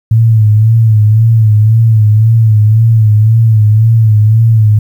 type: tone with vibrato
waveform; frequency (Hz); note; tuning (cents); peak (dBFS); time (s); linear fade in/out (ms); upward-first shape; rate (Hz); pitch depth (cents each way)
sine; 110; A2; 0; -3; 0.11-4.79; 5; sine; 1.9; 64
effects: 7-bit